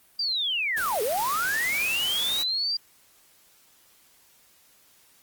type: linear two-way sweep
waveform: sine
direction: down then up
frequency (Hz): 4800 to 401.4 to 4800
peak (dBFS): -24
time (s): 0.19-2.77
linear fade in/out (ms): 5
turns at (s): 1.02
type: noise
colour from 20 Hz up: white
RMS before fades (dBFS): -33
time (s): 0.76-2.44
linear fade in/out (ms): 20
effects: white hiss -59 dBFS RMS until 5.22 s + Opus 32 kbps